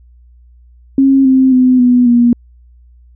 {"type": "tone with pitch steps", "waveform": "sine", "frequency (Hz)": [270.5, 262.3, 254.4, 246.8, 239.3], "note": ["C#4", "C4", "C4", "B3", "A#3"], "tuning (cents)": [-42, 4, -48, -1, 46], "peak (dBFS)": -5, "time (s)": [0.98, 2.33], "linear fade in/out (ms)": 2, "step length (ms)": 270, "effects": ["added 60 Hz sine -40 dBFS peak until 3.15 s"]}